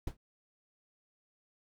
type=noise with exponential decay; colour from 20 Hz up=brown; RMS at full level=-32 dBFS; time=0.07-0.17 s; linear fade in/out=5 ms; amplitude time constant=21 ms; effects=none